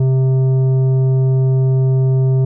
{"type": "tone with tanh clipping", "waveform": "triangle", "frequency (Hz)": 131.4, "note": "C3", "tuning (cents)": 8, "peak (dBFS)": -12, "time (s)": [0, 2.45], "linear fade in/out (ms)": 5, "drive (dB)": 13, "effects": []}